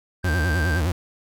triangle tone, 1572 Hz, G6, 4 cents sharp, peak -24 dBFS, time 0.23-0.82 s, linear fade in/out 50 ms
40% pulse tone with vibrato, 82.5 Hz, E2, 2 cents sharp, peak -19 dBFS, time 0.24-0.92 s, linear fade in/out 5 ms, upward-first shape sine, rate 9.7 Hz, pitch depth 200 cents each way
effects none

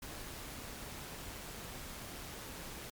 pink noise with amplitude modulation, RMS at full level -45 dBFS, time 0.02-2.9 s, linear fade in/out 5 ms, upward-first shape sine, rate 145 Hz, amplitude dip 25%, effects MP3 96 kbps

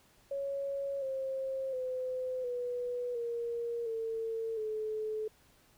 sine tone with pitch steps, 555 / 532.4 / 510.7 / 489.9 / 469.9 / 450.8 / 432.4 Hz, C#5 / C5 / C5 / B4 / A#4 / A4 / A4, +2 / +30 / -42 / -14 / +14 / +42 / -30 cents, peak -33 dBFS, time 0.31-5.28 s, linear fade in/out 5 ms, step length 710 ms, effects pink hiss -65 dBFS RMS until 5.77 s

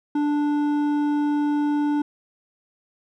sine tone with hard clipping, 293.7 Hz, D4, in tune, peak -21 dBFS, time 0.15-2.02 s, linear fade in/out 5 ms, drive 8 dB, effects none

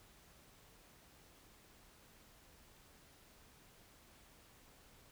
silence, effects pink hiss -64 dBFS RMS until 5.11 s

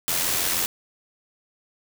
white noise with amplitude modulation, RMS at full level -22 dBFS, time 0.08-0.66 s, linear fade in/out 0 ms, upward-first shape sine, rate 86.5 Hz, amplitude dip 45%, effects none

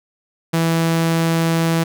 sawtooth tone, 164.81 Hz, E3, in tune, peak -11 dBFS, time 0.53-1.84 s, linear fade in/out 10 ms, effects none

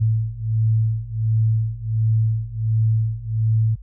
sine beating tone pair, 110 / 111.4 Hz, A2 / A2, 0 / +22 cents, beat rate 1.4 Hz, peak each -21 / -19 dBFS, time 0-3.76 s, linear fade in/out 20 ms, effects added 50 Hz sine -36 dBFS peak until 3.82 s

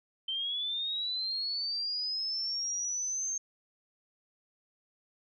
sine linear sweep, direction up, 3099 to 6400 Hz, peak -31 dBFS, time 0.28-3.38 s, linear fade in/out 5 ms, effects none

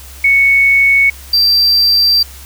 sine / triangle tone pair in turn, 2217 / 4698 Hz, C#7 / D8, 0 / 0 cents, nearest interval octave + minor second, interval 1300 cents, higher second, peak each -6 dBFS, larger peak neither, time 0.24-1.1 / 1.33-2.23 s, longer second, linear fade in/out 5 ms, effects added 67 Hz sine -33 dBFS peak until 2.45 s + white hiss -36 dBFS RMS until 2.45 s

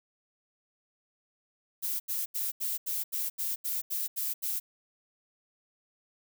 violet noise bursts, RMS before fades -32 dBFS, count 11, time 1.82-4.6 s, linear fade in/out 20 ms, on 180 ms, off 80 ms, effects none

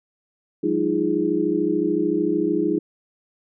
sine tone cluster, 177.8 / 203.8 / 307.1 / 340.6 / 414.6 Hz, F3 / G#3 / D#4 / F4 / G#4, +31 / -32 / -23 / -43 / -3 cents, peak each -31 / -31 / -22 / -23 / -25 dBFS, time 0.63-2.79 s, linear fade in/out 10 ms, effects none

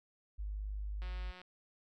sine tone, 51 Hz, G#1, 31 cents flat, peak -37 dBFS, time 0.38-1.32 s, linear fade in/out 20 ms
click train, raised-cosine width 0.3 ms, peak -37 dBFS, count 73, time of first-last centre 1.02-1.416 s, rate 182 Hz
effects none

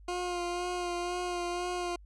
20% pulse tone with vibrato, 353.8 Hz, F4, 23 cents sharp, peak -27 dBFS, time 0.08-1.96 s, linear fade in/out 5 ms, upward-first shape sine, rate 2 Hz, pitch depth 22 cents each way, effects added 50 Hz sine -50 dBFS peak until 2.05 s + resampled to 22050 Hz

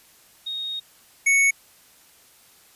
sine / square tone pair in turn, 3729 / 2217 Hz, A#7 / C#7, 0 / 0 cents, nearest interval major sixth, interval 900 cents, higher first, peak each -27 / -16 dBFS, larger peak second, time 0.46-0.8 / 1.26-1.51 s, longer first, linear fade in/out 10 ms, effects white hiss -54 dBFS RMS until 2.75 s + resampled to 32000 Hz

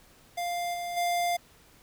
square tone with level steps, 699 Hz, F5, 1 cent sharp, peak -30 / -33 / -26 dBFS, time 0.37-1.37 s, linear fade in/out 10 ms, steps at 0.73 / 0.96 s, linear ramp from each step 20 ms, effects pink hiss -58 dBFS RMS until 1.82 s

